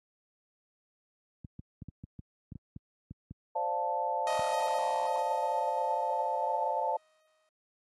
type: clicks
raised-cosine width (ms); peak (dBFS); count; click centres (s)
5; -29; 12; 1.447 / 1.593 / 1.821 / 1.886 / 2.039 / 2.192 / 2.521 / 2.556 / 2.763 / 3.11 / 3.31 / 4.394
type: chord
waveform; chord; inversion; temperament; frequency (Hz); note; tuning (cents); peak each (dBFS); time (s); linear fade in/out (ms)
sine; D minor seventh; third; equal; 523.3 / 587.3 / 698.5 / 880; C5 / D5 / F5 / A5; 0 / 0 / 0 / 0; -37 / -37 / -36 / -31; 3.55-6.97; 10
type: tone with exponential decay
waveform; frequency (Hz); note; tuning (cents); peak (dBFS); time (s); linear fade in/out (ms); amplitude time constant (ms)
sawtooth; 626; D#5; +10; -28; 4.27-7.49; 1; 700
effects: high-pass 80 Hz 12 dB/octave + AAC 32 kbps